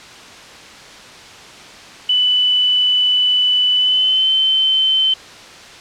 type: tone with pitch glide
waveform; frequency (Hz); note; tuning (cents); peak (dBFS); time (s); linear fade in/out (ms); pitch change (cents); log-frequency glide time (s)
sine; 2988 to 3077; F#7 to G7; +16 to -33; -11; 2.09-5.14; 5; +51; 3.75-4.3
effects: white hiss -37 dBFS RMS until 5.8 s + low-pass 5000 Hz 12 dB/octave

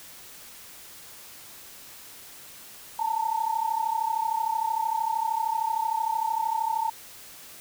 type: tone pair together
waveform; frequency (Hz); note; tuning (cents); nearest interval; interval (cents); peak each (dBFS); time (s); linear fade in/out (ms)
sine; 880 / 913.1; A5 / A#5; 0 / -36; minor second; 64; -27; 2.99-6.9; 5
effects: white hiss -46 dBFS RMS until 7.6 s

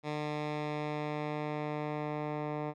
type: tone with low-pass filter sweep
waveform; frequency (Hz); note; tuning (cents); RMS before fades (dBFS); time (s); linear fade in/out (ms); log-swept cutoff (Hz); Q
10% pulse; 150.1; D3; +38; -36; 0.03-2.74; 50; 4100 to 1500; 0.78
effects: none

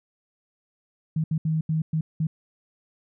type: tone bursts at uneven times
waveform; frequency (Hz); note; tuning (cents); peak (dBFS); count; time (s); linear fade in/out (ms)
sine; 158.3; D#3; +30; -21; 6; 1.16-1.24 / 1.31-1.38 / 1.45-1.61 / 1.69-1.82 / 1.93-2.01 / 2.2-2.27; 5
effects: none

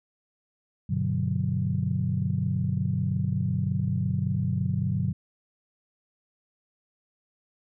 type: chord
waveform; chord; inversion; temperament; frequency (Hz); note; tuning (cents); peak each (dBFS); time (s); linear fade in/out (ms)
sine; G major seventh; none; equal; 98 / 123.47 / 146.83 / 185; G2 / B2 / D3 / F#3; 0 / 0 / 0 / 0; -29; 0.89-5.13; 10
effects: tanh soft clip ceiling -13 dBFS

